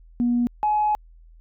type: tone pair in turn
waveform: sine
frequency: 241 / 845 Hz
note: B3 / G#5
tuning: -42 / +30 cents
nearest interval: octave + minor seventh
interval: 2172 cents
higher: second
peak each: -17 dBFS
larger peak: neither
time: 0.2-0.47 / 0.63-0.95 s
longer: second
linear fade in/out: 0 ms
effects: tanh soft clip ceiling -13 dBFS + added 41 Hz sine -46 dBFS peak until 1.4 s